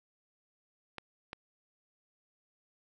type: clicks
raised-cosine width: 0.3 ms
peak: -24 dBFS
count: 2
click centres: 0.983 / 1.331 s
effects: none